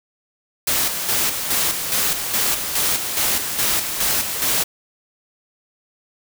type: noise with tremolo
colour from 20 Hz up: white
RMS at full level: -19 dBFS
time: 0.67-4.64 s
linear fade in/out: 5 ms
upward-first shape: square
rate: 2.4 Hz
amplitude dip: 50%
effects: none